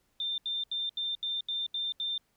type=tone bursts; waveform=sine; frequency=3590 Hz; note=A7; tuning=34 cents sharp; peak=-30 dBFS; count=8; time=0.2-2.179 s; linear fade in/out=2 ms; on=180 ms; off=77 ms; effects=pink hiss -73 dBFS RMS until 2.36 s